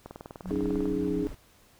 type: click train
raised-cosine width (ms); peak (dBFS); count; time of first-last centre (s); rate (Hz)
1; -26; 17; 0.06-0.856; 20.1
type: tone with pitch glide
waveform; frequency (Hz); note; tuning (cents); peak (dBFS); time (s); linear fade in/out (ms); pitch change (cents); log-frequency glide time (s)
sine; 185 to 177.05; F#3 to F3; 0 to +24; -33; 0.43-1.26; 50; -76; 0.93-1.13
type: noise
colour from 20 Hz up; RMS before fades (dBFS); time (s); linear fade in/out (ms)
brown; -40; 0.47-1.35; 5
type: chord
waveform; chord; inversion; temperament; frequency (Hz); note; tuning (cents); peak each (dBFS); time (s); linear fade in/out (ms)
sine; C# suspended second; none; just; 277.2 / 311.8 / 415.8; C#4 / D#4 / G#4; 0 / +4 / +2; -31 / -31 / -31; 0.51-1.27; 0
effects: pink hiss -60 dBFS RMS until 1.79 s